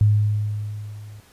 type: tone with level ramp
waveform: sine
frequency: 104.9 Hz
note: G#2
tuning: 18 cents sharp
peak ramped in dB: -11 to -38 dBFS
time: 0.01-1.2 s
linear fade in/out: 0 ms
effects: pink hiss -53 dBFS RMS until 1.32 s + resampled to 32000 Hz